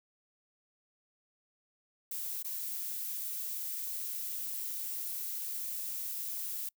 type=noise with dropouts; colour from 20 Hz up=violet; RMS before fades=-38 dBFS; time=2.11-6.69 s; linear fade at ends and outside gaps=5 ms; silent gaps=2.427-2.445 s; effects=noise-tail reverb RT60 0.1 s tail -26 dB re dry